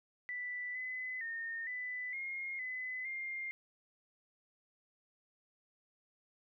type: tone with pitch steps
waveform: sine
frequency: 1978 / 2018 / 1832 / 1995 / 2140 / 2017 / 2113 Hz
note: B6 / B6 / A#6 / B6 / C7 / B6 / C7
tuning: +2 / +37 / -31 / +17 / +38 / +36 / +16 cents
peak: -38 dBFS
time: 0.29-3.51 s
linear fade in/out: 0 ms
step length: 460 ms
effects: none